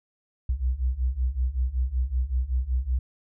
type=beating tone pair; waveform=sine; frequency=60.3 / 65.6 Hz; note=B1 / C2; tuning=-41 / +5 cents; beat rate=5.3 Hz; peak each=-27 / -25 dBFS; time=0.49-2.99 s; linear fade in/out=5 ms; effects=none